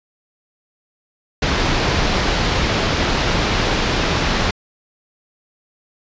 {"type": "low-pass noise", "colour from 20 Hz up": "pink", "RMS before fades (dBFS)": -18, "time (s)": [1.42, 4.51], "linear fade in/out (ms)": 5, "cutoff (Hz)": 5300, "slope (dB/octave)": 24, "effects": ["resampled to 16000 Hz"]}